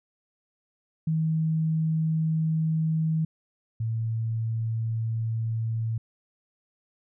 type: tone pair in turn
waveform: sine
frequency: 159.4 / 112.93 Hz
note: D#3 / A2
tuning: +42 / +46 cents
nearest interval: tritone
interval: 596 cents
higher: first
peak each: -22 / -25 dBFS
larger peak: first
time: 1.07-3.25 / 3.8-5.98 s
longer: neither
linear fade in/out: 5 ms
effects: none